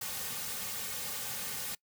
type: noise with comb filter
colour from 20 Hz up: white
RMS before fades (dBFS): -38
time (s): 0.01-1.75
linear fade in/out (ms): 5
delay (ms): 3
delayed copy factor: -0.95
effects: noise-tail reverb RT60 0.1 s tail -23 dB re dry